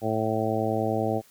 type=harmonic tone; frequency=110 Hz; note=A2; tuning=in tune; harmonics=1 / 2 / 3 / 4 / 5 / 6 / 7; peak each=-31 / -31 / -31 / -31 / -31 / -31 / -31 dBFS; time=0.01-1.22 s; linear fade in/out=50 ms; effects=white hiss -57 dBFS RMS until 1.3 s